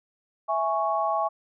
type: chord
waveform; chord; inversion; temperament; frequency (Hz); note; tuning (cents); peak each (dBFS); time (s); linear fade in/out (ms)
sine; C# minor; first; equal; 659.3 / 830.6 / 1108.7; E5 / G#5 / C#6; 0 / 0 / 0; -27; 0.48-1.29; 20
effects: none